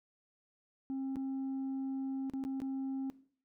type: tone with dropouts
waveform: sine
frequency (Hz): 267.8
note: C4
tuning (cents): +40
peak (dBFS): -32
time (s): 0.9-3.1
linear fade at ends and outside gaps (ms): 0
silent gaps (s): 1.158-1.167 / 2.298-2.336 / 2.439-2.45 / 2.602-2.618
effects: noise-tail reverb RT60 0.5 s tail -19 dB re dry + tanh soft clip ceiling -34 dBFS